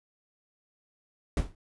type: noise with exponential decay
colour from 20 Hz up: brown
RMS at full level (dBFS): -20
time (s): 1.37-1.55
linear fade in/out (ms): 2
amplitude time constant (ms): 37
effects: resampled to 24000 Hz